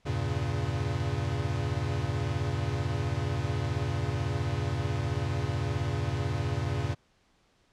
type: chord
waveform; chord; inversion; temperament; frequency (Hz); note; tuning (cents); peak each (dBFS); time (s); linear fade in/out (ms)
square; E diminished seventh; none; equal; 82.41 / 98 / 116.54 / 138.59; E2 / G2 / Bb2 / Db3; 0 / 0 / 0 / 0; -36 / -34 / -34 / -34; 0.05-6.95; 20
effects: pink hiss -67 dBFS RMS until 7.72 s + low-pass 6000 Hz 12 dB/octave